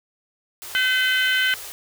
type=band-stop noise; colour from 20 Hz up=white; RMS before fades=-36 dBFS; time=0.62-1.72 s; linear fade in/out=0 ms; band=110 to 330 Hz; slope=48 dB/octave
type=harmonic tone; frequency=510 Hz; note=C5; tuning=44 cents flat; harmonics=3 / 4 / 5 / 6 / 7 / 8; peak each=-20 / -25 / -31 / -23 / -36 / -36 dBFS; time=0.75-1.54 s; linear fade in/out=0 ms
effects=none